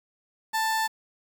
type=tone; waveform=30% pulse; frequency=885 Hz; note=A5; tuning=10 cents sharp; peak=-21 dBFS; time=0.53-0.88 s; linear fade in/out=20 ms; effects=8-bit